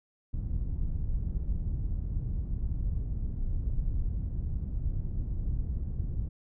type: low-pass noise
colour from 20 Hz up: pink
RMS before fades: -31 dBFS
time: 0.33-6.29 s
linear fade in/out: 10 ms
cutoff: 100 Hz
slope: 12 dB/octave
effects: none